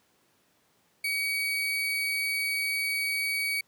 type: tone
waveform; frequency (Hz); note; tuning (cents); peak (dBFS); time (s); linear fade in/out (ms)
35% pulse; 2259; C#7; +32; -25; 1.04-3.61; 5
effects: pink hiss -67 dBFS RMS until 3.67 s + high-pass 150 Hz 12 dB/octave